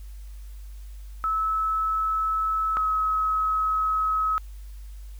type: tone pair in turn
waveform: sine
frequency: 1301 / 1281.6 Hz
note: E6 / E6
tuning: -23 / -49 cents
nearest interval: unison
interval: 26 cents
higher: first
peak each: -22 / -21 dBFS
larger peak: second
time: 1.24-2.77 / 2.77-4.38 s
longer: second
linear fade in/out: 0 ms
effects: added 50 Hz sine -37 dBFS peak until 5.19 s + white hiss -58 dBFS RMS until 5.19 s